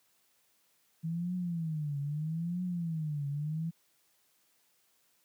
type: tone with vibrato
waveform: sine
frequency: 160.2 Hz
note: E3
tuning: 49 cents flat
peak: -31 dBFS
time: 1.03-3.71 s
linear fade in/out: 20 ms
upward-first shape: triangle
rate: 0.78 Hz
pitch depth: 230 cents each way
effects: white hiss -71 dBFS RMS until 5.24 s + high-pass 100 Hz 12 dB/octave